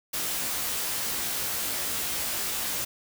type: noise with comb filter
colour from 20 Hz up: white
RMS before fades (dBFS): -30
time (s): 0.13-2.85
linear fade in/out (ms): 10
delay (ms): 17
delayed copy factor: +0.8
effects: none